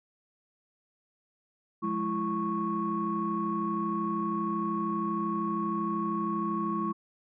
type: tone cluster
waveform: sine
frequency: 179.1 / 211.9 / 333.4 / 1105 Hz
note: F3 / G#3 / E4 / C#6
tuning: +44 / +35 / +20 / -6 cents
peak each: -37 / -32 / -33 / -31 dBFS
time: 1.82-6.93 s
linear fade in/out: 20 ms
effects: tanh soft clip ceiling -19 dBFS